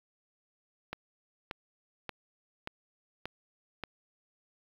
click train, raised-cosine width 0.3 ms, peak -20 dBFS, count 6, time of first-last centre 0.93-3.837 s, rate 1.72 Hz, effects low-pass 4000 Hz 12 dB/octave + 8-bit

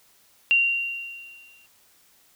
sine tone with exponential decay, 2763 Hz, F7, 19 cents flat, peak -14 dBFS, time 0.51-1.66 s, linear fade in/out 0 ms, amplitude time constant 250 ms, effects white hiss -59 dBFS RMS until 2.35 s

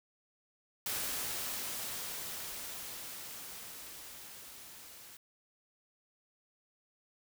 white noise with level ramp, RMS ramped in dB -36 to -53 dBFS, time 0.86-5.17 s, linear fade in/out 2 ms, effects none

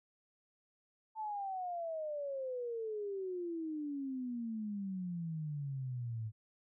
sine exponential sweep, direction down, 888 to 107.2 Hz, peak -37 dBFS, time 1.15-6.32 s, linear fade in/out 50 ms, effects none

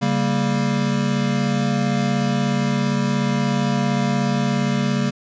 square chord, G diminished, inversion second, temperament equal with one note detuned, 139.96 / 196 / 233.1 Hz, Db3 / G3 / Bb3, +17 / 0 / 0 cents, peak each -23 dBFS, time 0.01-5.11 s, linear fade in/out 20 ms, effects resampled to 16000 Hz

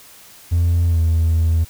triangle tone with pitch glide, 85.4 to 81.73 Hz, F2 to E2, -38 to -14 cents, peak -10 dBFS, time 0.51-1.65 s, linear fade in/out 20 ms, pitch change -76 cents, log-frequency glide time 0.88-0.99 s, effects tanh soft clip ceiling -8 dBFS + white hiss -44 dBFS RMS until 1.69 s

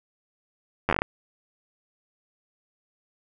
slowing click train, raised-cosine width 0.5 ms, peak -7 dBFS, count 8, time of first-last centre 0.89-1.019 s, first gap 10 ms, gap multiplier 1.2, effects none

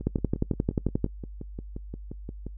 two click trains, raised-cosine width 3 ms, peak -23 / -11 dBFS, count 15 / 12, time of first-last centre 0.01-2.466 / 0.07-1.043 s, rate 5.7 / 11.3 Hz, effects noise-tail reverb RT60 0.1 s tail -23 dB re dry + added 50 Hz sine -38 dBFS peak until 2.57 s

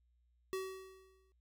square tone with exponential decay, 379.4 Hz, F#4, 43 cents sharp, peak -36 dBFS, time 0.53-1.32 s, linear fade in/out 0 ms, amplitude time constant 170 ms, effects added 60 Hz sine -70 dBFS peak until 1.4 s

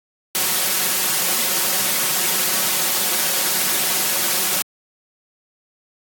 white noise with comb filter, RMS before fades -19 dBFS, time 0.35-4.62 s, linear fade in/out 0 ms, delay 5.4 ms, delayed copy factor +0.6, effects high-pass 150 Hz 12 dB/octave + AAC 64 kbps

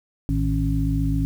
harmonic tone with a mistuned harmonic, 55 Hz, A1, in tune, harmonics 1 / 2 / 3 / 5, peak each -23 / -26 / -25 / -25 dBFS, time 0.29-1.25 s, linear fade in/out 0 ms, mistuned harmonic 3, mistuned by -74 cents, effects 8-bit

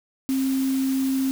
sine tone in noise, 266.1 Hz, C4, 29 cents sharp, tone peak -20 dBFS, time 0.29-1.31 s, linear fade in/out 0 ms, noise white, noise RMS -37 dBFS, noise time 0.29-1.31 s, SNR +14 dB, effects none

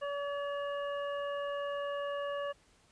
harmonic tone, 570 Hz, C#5, 48 cents sharp, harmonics 1 / 2 / 3 / 5, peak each -35 / -41 / -45 / -49 dBFS, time 0.01-2.53 s, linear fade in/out 20 ms, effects pink hiss -66 dBFS RMS until 2.91 s + resampled to 22050 Hz

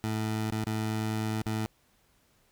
20% pulse tone with dropouts, 109.3 Hz, A2, 11 cents flat, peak -24 dBFS, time 0.04-1.66 s, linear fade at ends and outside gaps 0 ms, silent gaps 0.506-0.523 / 0.642-0.668 / 1.419-1.46 s, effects pink hiss -67 dBFS RMS until 2.51 s

